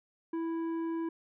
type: tone with tanh clipping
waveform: sine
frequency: 329.6 Hz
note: E4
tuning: in tune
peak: -33 dBFS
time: 0.33-1.09 s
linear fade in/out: 5 ms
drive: 9 dB
effects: none